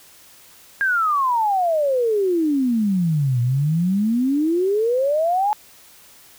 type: exponential two-way sweep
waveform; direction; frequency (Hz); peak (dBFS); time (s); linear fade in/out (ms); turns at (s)
sine; down then up; 1636 to 118.2 to 860; -16; 0.81-5.53; 0; 3.41
effects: white hiss -48 dBFS RMS until 6.38 s